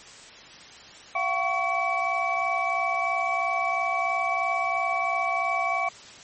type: tone cluster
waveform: sine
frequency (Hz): 687 / 750 / 1118 / 2295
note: F5 / F#5 / C#6 / D7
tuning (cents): -29 / +23 / +14 / -40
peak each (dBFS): -29 / -29 / -28 / -28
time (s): 1.15-5.89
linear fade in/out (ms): 5
effects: white hiss -46 dBFS RMS until 6.23 s + MP3 32 kbps